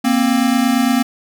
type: tone pair together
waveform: square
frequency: 235 / 263.8 Hz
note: A#3 / C4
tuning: +14 / +14 cents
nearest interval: major second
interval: 200 cents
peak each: -16 dBFS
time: 0.04-1.03 s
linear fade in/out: 10 ms
effects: none